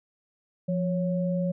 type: tone pair together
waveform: sine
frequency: 174.8 / 553.4 Hz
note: F3 / C#5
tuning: +2 / -3 cents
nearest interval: octave + minor sixth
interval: 1995 cents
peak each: -25 / -30 dBFS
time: 0.68-1.52 s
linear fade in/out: 10 ms
effects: none